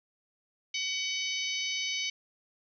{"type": "harmonic tone with a mistuned harmonic", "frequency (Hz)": 753, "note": "F#5", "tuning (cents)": 30, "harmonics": [3, 4, 5, 6, 7, 8], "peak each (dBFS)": [-35, -35, -39, -40, -43, -39], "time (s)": [0.74, 2.1], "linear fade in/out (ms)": 5, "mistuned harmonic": 7, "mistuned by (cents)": -24, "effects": []}